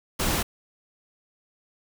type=noise; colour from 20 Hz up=pink; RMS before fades=-25 dBFS; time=0.19-0.43 s; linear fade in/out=10 ms; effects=none